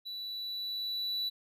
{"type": "tone with level ramp", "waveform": "triangle", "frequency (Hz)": 3951, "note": "B7", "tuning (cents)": 0, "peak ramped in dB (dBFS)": [-37, -29], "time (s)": [0.05, 1.3], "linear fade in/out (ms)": 20, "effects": []}